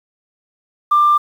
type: tone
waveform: sine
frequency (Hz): 1188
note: D6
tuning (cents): +20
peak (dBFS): -8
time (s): 0.91-1.18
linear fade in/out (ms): 10
effects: tanh soft clip ceiling -5 dBFS + 7-bit